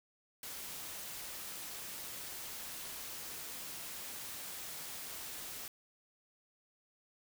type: noise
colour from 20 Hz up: white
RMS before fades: -45 dBFS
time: 0.43-5.68 s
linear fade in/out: 2 ms
effects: none